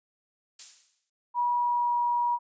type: noise with exponential decay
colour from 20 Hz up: violet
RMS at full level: -32 dBFS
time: 0.59-1.1 s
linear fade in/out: 5 ms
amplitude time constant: 110 ms
type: tone with pitch glide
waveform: sine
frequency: 967 to 960.3 Hz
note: B5 to B5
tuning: -37 to -49 cents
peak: -23 dBFS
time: 1.34-2.39 s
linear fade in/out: 50 ms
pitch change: -12 cents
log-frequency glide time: 1.54-1.94 s
effects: resampled to 16000 Hz